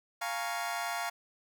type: chord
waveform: 25% pulse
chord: Bb minor seventh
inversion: second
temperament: equal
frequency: 698.5 / 830.6 / 932.3 / 1108.7 Hz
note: F5 / Ab5 / Bb5 / Db6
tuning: 0 / 0 / 0 / 0 cents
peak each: -32 / -37 / -36 / -37 dBFS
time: 0.21-1.1 s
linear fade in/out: 10 ms
effects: none